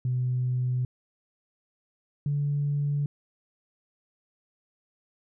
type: tone pair in turn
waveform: sine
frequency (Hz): 125.8 / 144.19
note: B2 / D3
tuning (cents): +32 / -31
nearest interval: major second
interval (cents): 237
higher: second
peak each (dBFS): -23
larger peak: neither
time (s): 0.05-0.85 / 2.26-3.06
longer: neither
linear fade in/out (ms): 2
effects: tanh soft clip ceiling -19 dBFS